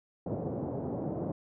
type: band-pass noise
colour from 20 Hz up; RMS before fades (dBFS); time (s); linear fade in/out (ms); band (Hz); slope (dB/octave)
pink; -35; 0.26-1.32; 5; 110 to 670; 24
effects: none